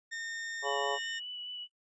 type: tone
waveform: 40% pulse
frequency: 1827 Hz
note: A#6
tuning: 35 cents flat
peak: -36 dBFS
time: 0.11-1.2 s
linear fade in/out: 20 ms
type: harmonic tone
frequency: 140.2 Hz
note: C#3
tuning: 20 cents sharp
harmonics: 3 / 4 / 5 / 6 / 7 / 8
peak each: -36 / -37 / -38 / -39 / -39 / -40 dBFS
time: 0.62-0.99 s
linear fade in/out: 50 ms
type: tone with vibrato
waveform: sine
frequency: 2960 Hz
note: F#7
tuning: in tune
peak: -39 dBFS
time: 0.64-1.68 s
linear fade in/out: 50 ms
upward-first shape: sine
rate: 4.9 Hz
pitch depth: 14 cents each way
effects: noise-tail reverb RT60 0.1 s tail -21 dB re dry + resampled to 22050 Hz